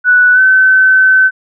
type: tone with pitch glide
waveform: sine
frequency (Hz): 1480 to 1526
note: F#6 to G6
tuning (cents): 0 to -47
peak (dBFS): -4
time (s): 0.04-1.31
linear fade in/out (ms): 50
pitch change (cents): +53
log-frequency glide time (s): 0.33-0.4
effects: none